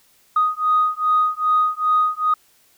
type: beating tone pair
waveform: sine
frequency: 1244.5 / 1247 Hz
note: D#6 / D#6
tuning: 0 / +3 cents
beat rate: 2.5 Hz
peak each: -18 / -18 dBFS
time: 0.36-2.34 s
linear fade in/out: 5 ms
effects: tanh soft clip ceiling -8 dBFS + white hiss -57 dBFS RMS until 2.77 s